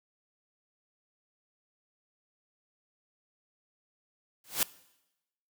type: noise with exponential growth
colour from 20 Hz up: white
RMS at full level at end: -23 dBFS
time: 4.44-4.63 s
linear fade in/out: 2 ms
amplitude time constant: 40 ms
effects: noise-tail reverb RT60 0.9 s tail -20 dB re dry